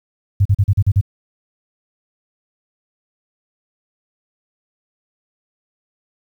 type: tone bursts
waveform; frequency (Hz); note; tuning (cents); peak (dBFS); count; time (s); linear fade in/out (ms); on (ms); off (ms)
sine; 99.3; G2; +23; -9; 7; 0.4-1.012; 10; 54; 39
effects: 8-bit